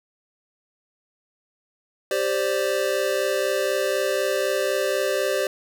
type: chord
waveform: square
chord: G suspended fourth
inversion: none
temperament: equal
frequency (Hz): 392 / 523.3 / 587.3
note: G4 / C5 / D5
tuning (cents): 0 / 0 / 0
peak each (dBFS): -27 / -26 / -26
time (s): 2.11-5.47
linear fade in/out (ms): 2
effects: none